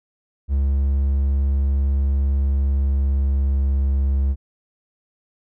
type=tone with pitch glide; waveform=triangle; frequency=68.9 to 68.31 Hz; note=C#2 to C#2; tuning=-10 to -25 cents; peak=-14 dBFS; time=0.48-4.36 s; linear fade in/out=50 ms; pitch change=-15 cents; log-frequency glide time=2.28-3.8 s; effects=none